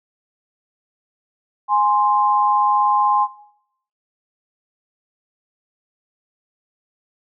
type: tone pair together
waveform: sine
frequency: 830.6 / 1046.5 Hz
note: G#5 / C6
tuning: 0 / 0 cents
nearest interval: major third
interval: 400 cents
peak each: -16 dBFS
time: 1.68-3.28 s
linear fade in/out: 50 ms
effects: noise-tail reverb RT60 0.7 s tail -17 dB re dry